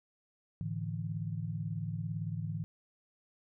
sine chord, A suspended fourth, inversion none, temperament equal with one note detuned, 107.67 / 146.83 / 164.81 Hz, A2 / D3 / E3, -37 / 0 / 0 cents, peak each -38 / -40 / -38 dBFS, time 0.61-2.64 s, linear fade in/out 0 ms, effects none

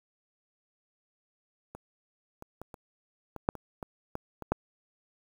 clicks, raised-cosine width 1 ms, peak -28 / -29 / -27 / -30 / -25 / -10 / -27 / -23 / -20 / -25 / -11 dBFS, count 11, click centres 1.75 / 2.424 / 2.616 / 2.742 / 3.363 / 3.489 / 3.553 / 3.828 / 4.154 / 4.423 / 4.52 s, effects 8-bit

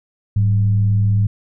sine tone with frequency modulation, 103.83 Hz, G#2, in tune, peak -12 dBFS, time 0.36-1.27 s, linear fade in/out 5 ms, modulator 84.5 Hz, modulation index 0.35, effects none

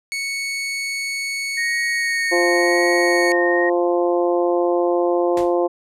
sawtooth tone, 2217 Hz, C#7, in tune, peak -19 dBFS, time 0.12-3.32 s, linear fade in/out 0 ms
sine tone with vibrato, 1864.7 Hz, A#6, in tune, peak -20 dBFS, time 1.57-3.7 s, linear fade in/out 10 ms, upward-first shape sine, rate 0.96 Hz, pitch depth 19 cents each way
harmonic tone, 174.61 Hz, F3, in tune, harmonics 2 / 3 / 4 / 5 / 6, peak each -18 / -20 / -24 / -29 / -31 dBFS, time 2.31-5.68 s, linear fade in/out 20 ms
pink noise with exponential decay, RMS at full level -28 dBFS, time 5.37-5.56 s, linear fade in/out 1 ms, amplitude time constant 40 ms
effects low-pass 10000 Hz 12 dB/octave

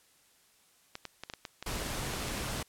clicks, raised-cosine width 0.2 ms, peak -22 dBFS, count 11, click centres 0.954 / 1.053 / 1.236 / 1.299 / 1.337 / 1.452 / 1.626 / 2.137 / 2.226 / 2.283 / 2.378 s
pink noise, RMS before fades -36 dBFS, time 1.66-2.63 s, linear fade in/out 5 ms
effects white hiss -65 dBFS RMS until 2.68 s + low-pass 12000 Hz 12 dB/octave

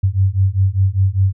sine beating tone pair, 93.8 / 98.8 Hz, F#2 / G2, +24 / +14 cents, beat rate 5 Hz, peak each -15 dBFS, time 0.03-1.33 s, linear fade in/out 10 ms, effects none

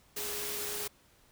sine tone in noise, 415.3 Hz, G#4, in tune, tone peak -43 dBFS, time 0.16-0.88 s, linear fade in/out 10 ms, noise white, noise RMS -37 dBFS, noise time 0.16-0.88 s, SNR -9 dB, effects pink hiss -64 dBFS RMS until 1.31 s

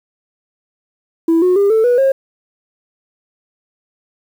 sine tone with pitch steps, 329.6 / 363.6 / 401.1 / 442.5 / 488.2 / 538.5 Hz, E4 / F#4 / G4 / A4 / B4 / C5, 0 / -30 / +40 / +10 / -20 / +50 cents, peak -7 dBFS, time 1.28-2.12 s, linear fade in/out 5 ms, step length 140 ms, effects tanh soft clip ceiling -7 dBFS + 7-bit

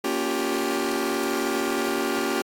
sawtooth chord, G half-diminished seventh, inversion first, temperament just, 235.2 / 282.2 / 352.8 / 392 Hz, Bb3 / Db4 / F4 / G4, +16 / +31 / +18 / 0 cents, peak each -27 / -25 / -25 / -24 dBFS, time 0.04-2.42 s, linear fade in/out 5 ms, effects AAC 64 kbps

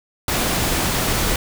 pink noise, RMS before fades -20 dBFS, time 0.28-1.36 s, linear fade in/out 2 ms, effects none

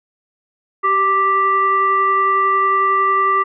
sine tone with frequency modulation, 1175 Hz, D6, 1 cent sharp, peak -12 dBFS, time 0.83-3.44 s, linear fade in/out 20 ms, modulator 787 Hz, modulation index 0.58, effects none

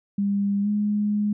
sine tone with pitch glide, 200.6 to 208 Hz, G3 to G#3, +40 to +3 cents, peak -20 dBFS, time 0.18-1.33 s, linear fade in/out 5 ms, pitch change +63 cents, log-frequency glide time 0.62-0.68 s, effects none

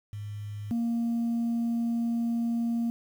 sine tone pair in turn, 103.83 / 233.1 Hz, G#2 / A#3, 0 / 0 cents, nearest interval octave + major second, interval 1400 cents, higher second, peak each -34 / -23 dBFS, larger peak second, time 0.13-0.71 / 0.71-2.9 s, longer second, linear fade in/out 0 ms, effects tanh soft clip ceiling -24 dBFS + 9-bit

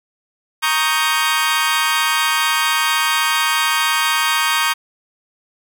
20% pulse chord, Eb dominant seventh, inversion second, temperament equal, 932.3 / 1108.7 / 1244.5 / 1568 Hz, Bb5 / Db6 / Eb6 / G6, 0 / 0 / 0 / 0 cents, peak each -16 dBFS, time 0.62-4.74 s, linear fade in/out 20 ms, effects none

